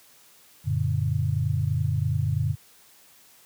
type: chord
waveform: sine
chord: Gb augmented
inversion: none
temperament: just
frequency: 92.5 / 115.62 / 144.53 Hz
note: Gb2 / Bb2 / D3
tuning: 0 / -14 / -27 cents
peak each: -26 dBFS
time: 0.64-2.56 s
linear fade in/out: 50 ms
effects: white hiss -55 dBFS RMS until 3.45 s + high-pass 60 Hz 12 dB/octave